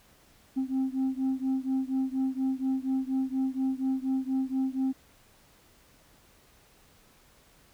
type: beating tone pair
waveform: sine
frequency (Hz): 262.3 / 266.5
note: C4 / C4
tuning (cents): +4 / +32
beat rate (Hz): 4.2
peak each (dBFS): -27 / -28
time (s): 0.56-4.93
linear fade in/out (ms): 20
effects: tanh soft clip ceiling -23 dBFS + pink hiss -60 dBFS RMS until 7.73 s